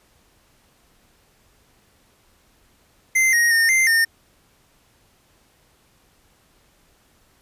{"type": "tone with pitch steps", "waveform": "square", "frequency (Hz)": [2077, 1876, 1828, 2086, 1821], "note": ["C7", "A#6", "A#6", "C7", "A#6"], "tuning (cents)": [-13, 11, -34, -6, -41], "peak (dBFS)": -15, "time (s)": [3.15, 4.05], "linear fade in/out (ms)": 10, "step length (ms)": 180, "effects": ["pink hiss -59 dBFS RMS until 7.41 s", "resampled to 32000 Hz"]}